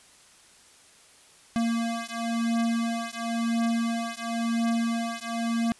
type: beating tone pair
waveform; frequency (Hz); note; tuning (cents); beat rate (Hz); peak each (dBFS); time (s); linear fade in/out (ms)
square; 230.4 / 231.36; A#3 / A#3; -20 / -13; 0.96; -29; 1.56-5.72; 0
effects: white hiss -55 dBFS RMS until 5.79 s + resampled to 24000 Hz